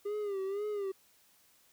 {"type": "tone with vibrato", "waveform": "triangle", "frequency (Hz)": 402, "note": "G4", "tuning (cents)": 44, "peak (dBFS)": -31, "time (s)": [0.05, 0.92], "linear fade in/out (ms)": 10, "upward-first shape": "sine", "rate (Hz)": 2, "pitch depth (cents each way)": 87, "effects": ["white hiss -66 dBFS RMS until 1.72 s"]}